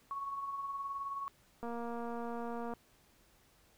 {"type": "tone with tremolo", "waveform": "sine", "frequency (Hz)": 1108.7, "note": "C#6", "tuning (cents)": 0, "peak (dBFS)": -35, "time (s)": [0.11, 1.28], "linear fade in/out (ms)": 0, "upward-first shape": "triangle", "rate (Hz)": 19, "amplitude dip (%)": 50}
{"type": "click train", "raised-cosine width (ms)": 1, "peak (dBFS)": -29, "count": 261, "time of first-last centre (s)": [1.63, 2.736], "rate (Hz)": 235}
{"effects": ["pink hiss -67 dBFS RMS until 3.77 s"]}